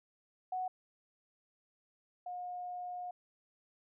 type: tone pair in turn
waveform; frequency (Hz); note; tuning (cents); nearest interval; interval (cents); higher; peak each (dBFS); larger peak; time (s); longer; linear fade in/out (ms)
sine; 740 / 718.1; F#5 / F5; 0 / +48; minor second; 52; first; -34 / -39; first; 0.52-0.68 / 2.26-3.11; second; 5
effects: none